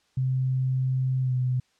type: tone with pitch glide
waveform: sine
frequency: 130.1 to 126.84 Hz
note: C3 to B2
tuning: -9 to +47 cents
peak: -22 dBFS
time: 0.17-1.6 s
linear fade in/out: 5 ms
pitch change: -44 cents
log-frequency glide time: 1.22-1.34 s
effects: white hiss -67 dBFS RMS until 1.79 s + low-pass 6000 Hz 12 dB/octave